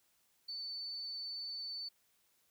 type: tone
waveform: sine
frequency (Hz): 4509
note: C#8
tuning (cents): +29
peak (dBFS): -40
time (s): 0.48-1.89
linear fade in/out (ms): 10
effects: white hiss -74 dBFS RMS until 2.5 s